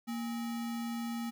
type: tone with sample-and-hold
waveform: sine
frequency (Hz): 233.1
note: A#3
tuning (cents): 0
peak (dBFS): -34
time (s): 0.07-1.31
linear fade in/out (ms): 20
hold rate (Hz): 1050
effects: none